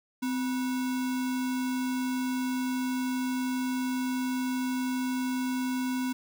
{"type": "tone with sample-and-hold", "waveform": "sine", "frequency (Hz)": 256.4, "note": "C4", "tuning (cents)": -35, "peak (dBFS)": -27, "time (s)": [0.22, 6.13], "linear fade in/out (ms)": 10, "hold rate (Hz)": 1225, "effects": []}